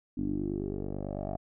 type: tone with low-pass filter sweep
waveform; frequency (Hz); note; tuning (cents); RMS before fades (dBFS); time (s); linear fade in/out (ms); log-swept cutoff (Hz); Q
10% pulse; 49.08; G1; +3; -34; 0.17-1.37; 10; 270 to 680; 6.4
effects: none